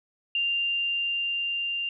sine tone with level ramp, 2789 Hz, F7, 3 cents flat, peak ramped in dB -23 to -27 dBFS, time 0.35-1.89 s, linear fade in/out 2 ms, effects none

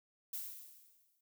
violet noise with exponential decay, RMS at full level -40 dBFS, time 0.33-1.21 s, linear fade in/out 5 ms, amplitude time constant 190 ms, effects none

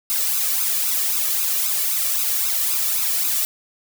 blue noise with flanger, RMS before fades -21 dBFS, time 0.1-3.45 s, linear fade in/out 0 ms, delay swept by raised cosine 0.78 to 1.75 ms, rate 3.8 Hz, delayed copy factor +0.75, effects none

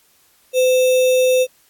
sine tone with sample-and-hold, 510 Hz, C5, 44 cents flat, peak -11 dBFS, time 0.53-1.47 s, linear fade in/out 50 ms, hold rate 3150 Hz, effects white hiss -56 dBFS RMS until 1.69 s + AAC 64 kbps

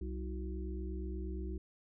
harmonic tone with a mistuned harmonic, 64.1 Hz, C2, 35 cents flat, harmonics 1 / 3 / 5 / 6, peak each -38 / -47 / -47 / -47 dBFS, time 0.01-1.58 s, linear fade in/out 5 ms, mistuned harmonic 6, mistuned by -72 cents, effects none

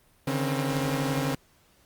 sawtooth tone cluster, 141.8 / 153.8 / 266.5 / 481.5 Hz, C#3 / D#3 / C4 / B4, +40 / -20 / +32 / -44 cents, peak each -25 / -31 / -25 / -33 dBFS, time 0.27-1.35 s, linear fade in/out 5 ms, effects pink hiss -62 dBFS RMS until 1.85 s + Opus 32 kbps

